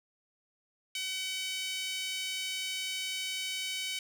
5% pulse tone with high-pass filter, 756 Hz, F#5, 37 cents sharp, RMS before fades -36 dBFS, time 0.95-3.99 s, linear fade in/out 2 ms, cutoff 2600 Hz, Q 6.5, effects none

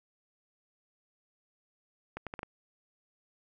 accelerating click train, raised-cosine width 0.5 ms, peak -23 dBFS, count 5, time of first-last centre 2.17-2.431 s, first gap 97 ms, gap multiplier 0.74, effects none

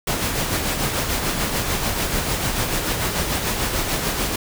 pink noise with tremolo, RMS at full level -21 dBFS, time 0.07-4.36 s, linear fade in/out 5 ms, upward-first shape sine, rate 6.8 Hz, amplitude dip 40%, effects none

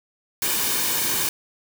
white noise with comb filter, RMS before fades -23 dBFS, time 0.42-1.29 s, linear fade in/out 2 ms, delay 1.5 ms, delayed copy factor -0.55, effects none

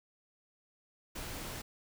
pink noise, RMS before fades -42 dBFS, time 1.15-1.62 s, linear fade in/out 10 ms, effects none

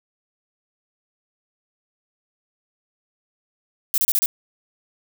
violet noise bursts, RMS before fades -19 dBFS, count 5, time 3.94-4.259 s, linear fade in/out 0 ms, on 39 ms, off 31 ms, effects none

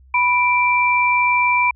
sine tone pair together, 986.8 / 2349 Hz, B5 / D7, -2 / 0 cents, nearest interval octave + minor third, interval 1502 cents, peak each -16 dBFS, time 0.14-1.71 s, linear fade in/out 5 ms, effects added 65 Hz sine -45 dBFS peak until 1.75 s

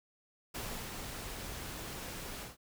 pink noise with ADSR envelope, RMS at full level -40 dBFS, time 0.54-2.57 s, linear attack 12 ms, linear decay 340 ms, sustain -3 dB, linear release 150 ms, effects none

